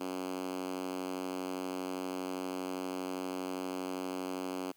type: tone with high-pass filter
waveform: 5% pulse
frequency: 92.5 Hz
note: F#2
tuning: in tune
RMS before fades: -38 dBFS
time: 0-4.72 s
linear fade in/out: 10 ms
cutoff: 270 Hz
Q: 3
effects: white hiss -68 dBFS RMS until 4.76 s